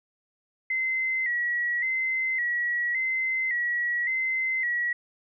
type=tone with vibrato; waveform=sine; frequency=1991 Hz; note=B6; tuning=14 cents sharp; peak=-24 dBFS; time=0.7-4.93 s; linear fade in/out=5 ms; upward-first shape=square; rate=0.89 Hz; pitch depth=61 cents each way; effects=none